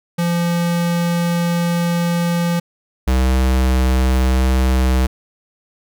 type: tone pair in turn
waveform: square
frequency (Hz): 171.8 / 64.35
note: F3 / C2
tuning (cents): -28 / -28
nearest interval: octave + perfect fourth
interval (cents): 1700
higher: first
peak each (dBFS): -16 / -13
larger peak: second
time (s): 0.18-2.6 / 3.07-5.07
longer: first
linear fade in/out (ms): 10
effects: none